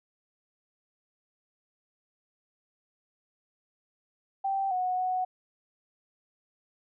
sine tone with pitch steps, 780 / 734 / 739 Hz, G5 / F#5 / F#5, -9 / -14 / -2 cents, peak -26 dBFS, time 4.44-5.25 s, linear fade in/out 10 ms, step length 270 ms, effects none

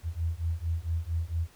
sine beating tone pair, 80.8 / 85.2 Hz, E2 / F2, -34 / -42 cents, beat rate 4.4 Hz, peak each -31 dBFS, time 0.03-1.48 s, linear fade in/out 50 ms, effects pink hiss -58 dBFS RMS until 1.55 s

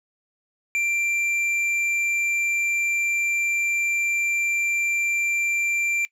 triangle tone with tanh clipping, 2361 Hz, D7, 9 cents sharp, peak -22 dBFS, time 0.75-6.05 s, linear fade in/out 0 ms, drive 11 dB, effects noise-tail reverb RT60 0.1 s tail -21 dB re dry

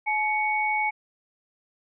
sine tone pair together, 854 / 2227 Hz, G#5 / C#7, +48 / +7 cents, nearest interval octave + perfect fourth, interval 1659 cents, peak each -25 dBFS, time 0.06-0.91 s, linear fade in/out 20 ms, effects none

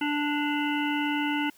harmonic tone with a mistuned harmonic, 293.7 Hz, D4, in tune, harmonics 1 / 3 / 5 / 7 / 9 / 10, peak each -27 / -32 / -34 / -35 / -37 / -37 dBFS, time 0.01-1.5 s, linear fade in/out 5 ms, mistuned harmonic 9, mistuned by +28 cents, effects white hiss -58 dBFS RMS until 1.57 s

